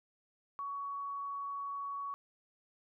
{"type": "tone", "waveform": "sine", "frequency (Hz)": 1122, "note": "C#6", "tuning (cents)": 21, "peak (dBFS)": -37, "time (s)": [0.59, 2.14], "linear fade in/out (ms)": 0, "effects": []}